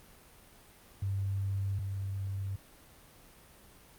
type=tone pair in turn; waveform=sine; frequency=98 / 97.59 Hz; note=G2 / G2; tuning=0 / -7 cents; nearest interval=unison; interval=7 cents; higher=first; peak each=-30 / -33 dBFS; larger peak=first; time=1.02-1.79 / 1.79-2.56 s; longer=neither; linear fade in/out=5 ms; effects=pink hiss -57 dBFS RMS until 3.98 s + Opus 32 kbps